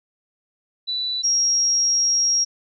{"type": "tone pair in turn", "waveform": "sine", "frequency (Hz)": [3967, 5610], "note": ["B7", "F8"], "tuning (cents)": [7, 7], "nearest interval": "tritone", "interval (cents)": 600, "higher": "second", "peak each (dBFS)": [-22, -16], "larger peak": "second", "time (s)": [[0.87, 1.23], [1.23, 2.45]], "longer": "second", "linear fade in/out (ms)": 20, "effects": []}